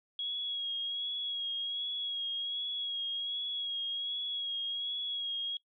sine tone with vibrato, 3313 Hz, G#7, 5 cents flat, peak -33 dBFS, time 0.19-5.57 s, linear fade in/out 2 ms, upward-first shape sine, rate 1.3 Hz, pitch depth 29 cents each way, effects noise-tail reverb RT60 0.1 s tail -21 dB re dry

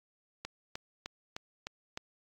click train, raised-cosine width 0.2 ms, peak -21 dBFS, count 6, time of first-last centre 0.45-1.974 s, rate 3.28 Hz, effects AAC 64 kbps

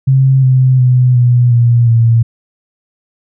sine tone with pitch steps, 133.4 / 129.6 / 125.91 / 122.33 / 118.85 / 115.46 Hz, C3 / C3 / B2 / B2 / A#2 / A#2, +34 / -16 / +34 / -16 / +34 / -16 cents, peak -5 dBFS, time 0.07-2.23 s, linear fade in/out 10 ms, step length 360 ms, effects none

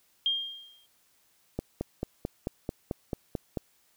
sine tone with exponential decay, 3212 Hz, G7, 41 cents sharp, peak -22 dBFS, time 0.26-0.86 s, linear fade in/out 1 ms, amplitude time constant 130 ms
click train, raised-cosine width 2 ms, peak -17 dBFS, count 10, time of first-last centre 1.59-3.572 s, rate 4.54 Hz
effects white hiss -67 dBFS RMS until 3.96 s

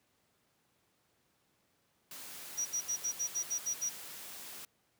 white noise, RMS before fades -47 dBFS, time 2.11-4.65 s, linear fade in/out 2 ms
sine tone bursts, 5790 Hz, F#8, 38 cents flat, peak -31 dBFS, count 9, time 2.57-3.898 s, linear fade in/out 20 ms, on 88 ms, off 67 ms
effects pink hiss -74 dBFS RMS until 4.99 s + high-pass 100 Hz 12 dB/octave

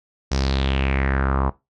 sawtooth tone with low-pass filter sweep, 67.2 Hz, C2, 47 cents sharp, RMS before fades -21 dBFS, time 0.31-1.5 s, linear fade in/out 10 ms, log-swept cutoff 5700 to 1000 Hz, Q 4.2, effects noise-tail reverb RT60 0.2 s tail -18 dB re dry

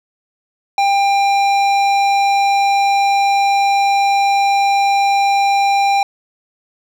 sine tone with hard clipping, 796 Hz, G5, 26 cents sharp, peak -13 dBFS, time 0.78-6.03 s, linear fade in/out 2 ms, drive 13 dB, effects none

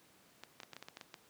clicks, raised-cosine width 0.2 ms, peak -29 dBFS, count 10, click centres 0.436 / 0.602 / 0.633 / 0.733 / 0.766 / 0.826 / 0.885 / 0.971 / 1.012 / 1.142 s, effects pink hiss -65 dBFS RMS until 1.29 s + high-pass 150 Hz 12 dB/octave

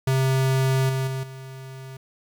square tone with level steps, 132.5 Hz, C3, 22 cents sharp, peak -19 / -23 / -27 / -36 dBFS, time 0.07-1.97 s, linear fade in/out 5 ms, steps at 0.89 / 1.07 / 1.23 s, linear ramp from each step 5 ms, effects 9-bit

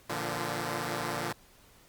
5% pulse chord, Bb major, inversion none, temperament equal with one note detuned, 116.54 / 146.83 / 171.81 Hz, Bb2 / D3 / F3, 0 / 0 / -28 cents, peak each -25 dBFS, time 0.09-1.33 s, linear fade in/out 10 ms, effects pink hiss -59 dBFS RMS until 1.88 s + Opus 48 kbps

